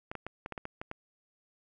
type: clicks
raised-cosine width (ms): 0.5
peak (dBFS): -23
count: 9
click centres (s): 0.115 / 0.153 / 0.266 / 0.461 / 0.523 / 0.578 / 0.654 / 0.815 / 0.914
effects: none